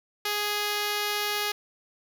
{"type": "tone", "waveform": "5% pulse", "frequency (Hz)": 415.3, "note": "G#4", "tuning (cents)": 0, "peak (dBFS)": -15, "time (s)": [0.25, 1.52], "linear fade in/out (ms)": 5, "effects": []}